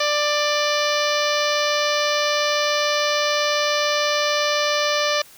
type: harmonic tone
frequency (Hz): 591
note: D5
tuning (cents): +11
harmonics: 1 / 2 / 3 / 4 / 5 / 6 / 7 / 8 / 9 / 10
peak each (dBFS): -22 / -25 / -27 / -28 / -29 / -30 / -30 / -31 / -32 / -32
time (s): 0-5.22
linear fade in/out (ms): 5
effects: white hiss -47 dBFS RMS until 5.37 s